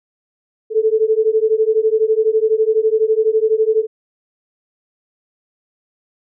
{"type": "beating tone pair", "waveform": "sine", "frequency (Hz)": [433, 445], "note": ["A4", "A4"], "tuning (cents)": [-28, 20], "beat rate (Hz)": 12, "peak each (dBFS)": -15, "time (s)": [0.7, 3.87], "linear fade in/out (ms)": 50, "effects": []}